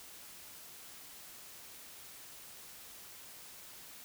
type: silence
effects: white hiss -52 dBFS RMS until 4.04 s